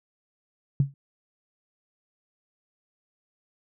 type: tone with exponential decay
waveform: sine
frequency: 138.59 Hz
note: C#3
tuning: in tune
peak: -14 dBFS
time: 0.8-0.94 s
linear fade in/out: 2 ms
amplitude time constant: 29 ms
effects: none